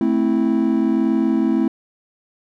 triangle chord, A minor, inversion none, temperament equal with one note detuned, 220 / 261.6 / 328.3 Hz, A3 / C4 / E4, 0 / 0 / -7 cents, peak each -17 dBFS, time 0.01-1.68 s, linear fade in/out 2 ms, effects tanh soft clip ceiling -5 dBFS

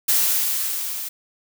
blue noise with level ramp, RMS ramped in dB -17 to -30 dBFS, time 0.08-1.09 s, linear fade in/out 10 ms, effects none

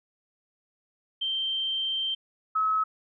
sine tone pair in turn, 3136 / 1286.9 Hz, G7 / E6, 0 / -42 cents, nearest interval octave + minor third, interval 1542 cents, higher first, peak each -26 / -22 dBFS, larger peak second, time 1.21-2.15 / 2.55-2.84 s, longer first, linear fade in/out 10 ms, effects none

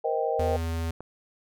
sine chord, C minor seventh, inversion third, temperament just, 470.9 / 523.3 / 627.9 / 784.9 Hz, Bb4 / C5 / Eb5 / G5, +18 / 0 / +16 / +2 cents, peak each -28 / -31 / -30 / -30 dBFS, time 0.04-0.57 s, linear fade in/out 10 ms
square tone, 82.41 Hz, E2, in tune, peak -28 dBFS, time 0.39-0.91 s, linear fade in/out 5 ms
click, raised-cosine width 1 ms, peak -25 dBFS, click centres 1.006 s
effects none

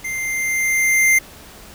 square tone with level ramp, 2093 Hz, C7, in tune, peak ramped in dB -24 to -11 dBFS, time 0.04-1.19 s, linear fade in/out 10 ms, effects pink hiss -41 dBFS RMS until 1.74 s

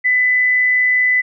sine tone with amplitude modulation, 2000 Hz, B6, 21 cents sharp, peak -10 dBFS, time 0.04-1.22 s, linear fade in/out 20 ms, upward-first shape sine, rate 125 Hz, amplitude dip 25%, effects none

